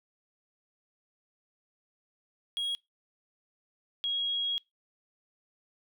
triangle / sine tone pair in turn, 3298 / 3298 Hz, G#7 / G#7, -13 / -13 cents, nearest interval unison, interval 0 cents, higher neither, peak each -28 dBFS, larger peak neither, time 2.57-2.75 / 4.04-4.58 s, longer second, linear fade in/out 0 ms, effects noise-tail reverb RT60 0.2 s tail -25 dB re dry

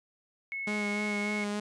sine tone, 2192 Hz, C#7, 20 cents flat, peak -33 dBFS, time 0.52-1.44 s, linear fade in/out 0 ms
sawtooth tone with vibrato, 207.7 Hz, G#3, in tune, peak -27 dBFS, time 0.67-1.6 s, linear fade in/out 5 ms, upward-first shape sine, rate 3.4 Hz, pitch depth 18 cents each way
effects resampled to 22050 Hz

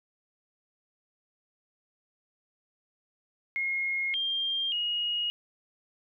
sine tone with pitch steps, 2152 / 3195 / 2881 Hz, C7 / G7 / F#7, +48 / +32 / -47 cents, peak -27 dBFS, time 3.56-5.3 s, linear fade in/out 0 ms, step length 580 ms, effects none

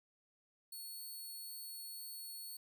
5% pulse tone, 4402 Hz, C#8, 13 cents flat, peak -39 dBFS, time 0.72-2.57 s, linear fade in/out 5 ms, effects none

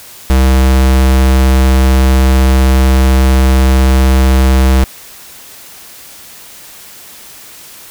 square tone, 65.41 Hz, C2, in tune, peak -6 dBFS, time 0.3-4.84 s, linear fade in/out 0 ms, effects white hiss -34 dBFS RMS until 7.9 s

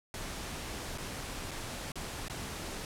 pink noise with dropouts, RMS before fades -40 dBFS, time 0.14-2.85 s, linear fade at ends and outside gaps 1 ms, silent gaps 0.977-0.982 / 1.51-1.514 / 1.919-1.956 / 2.283-2.298 s, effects low-pass 11000 Hz 12 dB/octave

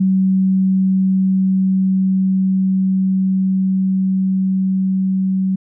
sine tone with level ramp, 189.6 Hz, F#3, 43 cents sharp, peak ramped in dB -11 to -14 dBFS, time 0-5.56 s, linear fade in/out 10 ms, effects none

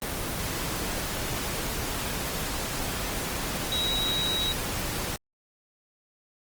sine tone in noise, 3841 Hz, B7, 49 cents flat, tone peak -26 dBFS, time 3.72-4.52 s, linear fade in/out 0 ms, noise pink, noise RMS -31 dBFS, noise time 0.02-5.16 s, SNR +2 dB, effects Opus 24 kbps

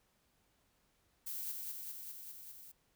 violet noise with echo, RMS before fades -42 dBFS, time 1.26-1.52 s, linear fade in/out 10 ms, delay 200 ms, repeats 6, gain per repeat -2 dB, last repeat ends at 2.72 s, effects pink hiss -75 dBFS RMS until 2.95 s

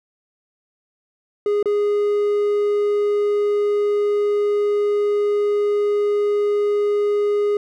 triangle tone with dropouts, 412.6 Hz, G#4, 11 cents flat, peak -14 dBFS, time 1.46-7.57 s, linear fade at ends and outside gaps 2 ms, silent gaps 1.628-1.657 s, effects none

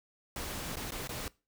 pink noise with dropouts, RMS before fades -39 dBFS, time 0.36-1.28 s, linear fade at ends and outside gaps 1 ms, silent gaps 0.757-0.769 / 0.907-0.92 / 1.074-1.092 s, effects noise-tail reverb RT60 0.3 s tail -22 dB re dry

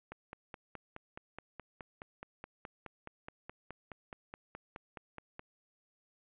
click train, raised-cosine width 0.5 ms, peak -29 dBFS, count 26, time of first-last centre 0.12-5.394 s, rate 4.74 Hz, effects resampled to 8000 Hz + 11-bit

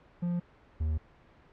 triangle tone pair in turn, 174.61 / 77.96 Hz, F3 / D#2, 0 / +4 cents, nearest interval octave + major second, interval 1396 cents, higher first, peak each -26 / -25 dBFS, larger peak second, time 0.22-0.4 / 0.8-0.98 s, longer neither, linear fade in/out 10 ms, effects pink hiss -59 dBFS RMS until 1.52 s + low-pass 2000 Hz 12 dB/octave

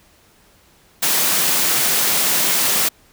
white high-pass noise, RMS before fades -17 dBFS, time 1.02-2.89 s, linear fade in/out 10 ms, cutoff 130 Hz, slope 96 dB/octave, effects pink hiss -53 dBFS RMS until 3.12 s

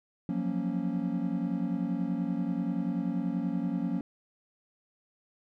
triangle chord, Gb major seventh, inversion third, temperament equal, 174.61 / 185 / 233.1 / 277.2 Hz, F3 / Gb3 / Bb3 / Db4, 0 / 0 / 0 / 0 cents, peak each -32 dBFS, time 0.29-4.01 s, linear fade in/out 2 ms, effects none

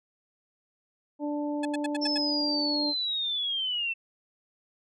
harmonic tone, 293.7 Hz, D4, in tune, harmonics 1 / 2 / 3, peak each -29 / -35 / -39 dBFS, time 1.19-2.94 s, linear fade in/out 50 ms
15% pulse tone bursts, 856 Hz, A5, 48 cents flat, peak -25 dBFS, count 6, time 1.63-2.178 s, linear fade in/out 5 ms, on 23 ms, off 82 ms
sine linear sweep, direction down, 5380 to 2657 Hz, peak -27 dBFS, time 2.01-3.94 s, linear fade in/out 20 ms
effects resampled to 22050 Hz

